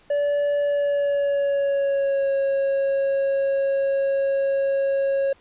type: tone with pitch glide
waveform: triangle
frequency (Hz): 577 to 548.1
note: D5 to C#5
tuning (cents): -31 to -20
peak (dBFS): -17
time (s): 0.1-5.33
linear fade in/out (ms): 5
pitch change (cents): -89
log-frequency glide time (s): 0.59-2.32
effects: pink hiss -56 dBFS RMS until 5.4 s + resampled to 8000 Hz